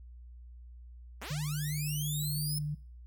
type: linear sweep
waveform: 5% pulse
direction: up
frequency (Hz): 164.81 to 5274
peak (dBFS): -29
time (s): 1.21-2.59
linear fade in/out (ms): 10
type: tone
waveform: sine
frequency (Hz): 149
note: D3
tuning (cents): +25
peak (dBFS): -32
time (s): 1.3-2.75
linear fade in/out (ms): 10
effects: noise-tail reverb RT60 0.5 s tail -22 dB re dry + added 60 Hz sine -47 dBFS peak until 3.06 s